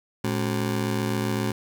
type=ring-modulated tone; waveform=25% pulse; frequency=162.1 Hz; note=E3; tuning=29 cents flat; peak=-17 dBFS; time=0.24-1.52 s; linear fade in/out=5 ms; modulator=47.2 Hz; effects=8-bit